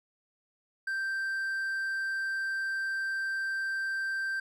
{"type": "tone", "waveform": "triangle", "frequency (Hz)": 1568, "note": "G6", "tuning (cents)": 0, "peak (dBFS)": -28, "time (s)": [0.87, 4.4], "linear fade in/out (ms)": 5, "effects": []}